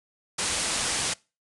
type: low-pass noise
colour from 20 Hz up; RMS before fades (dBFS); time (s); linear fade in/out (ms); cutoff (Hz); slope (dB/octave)
white; -28; 0.38-1.14; 10; 10000; 96
effects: noise-tail reverb RT60 0.3 s tail -24 dB re dry